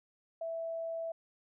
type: tone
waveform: sine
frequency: 659.3 Hz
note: E5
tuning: in tune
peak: -35 dBFS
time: 0.41-1.12 s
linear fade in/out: 5 ms
effects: none